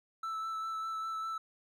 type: tone with vibrato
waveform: triangle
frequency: 1318.5 Hz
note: E6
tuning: in tune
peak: -33 dBFS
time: 0.23-1.38 s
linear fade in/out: 5 ms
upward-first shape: sine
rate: 5 Hz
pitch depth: 13 cents each way
effects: none